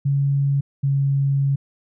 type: tone pair in turn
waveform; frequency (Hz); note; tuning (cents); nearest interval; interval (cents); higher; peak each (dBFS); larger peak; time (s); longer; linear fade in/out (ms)
sine; 139.7 / 138.49; C#3 / C#3; +14 / -1; unison; 15; first; -16; neither; 0.05-0.61 / 0.83-1.56; second; 10
effects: none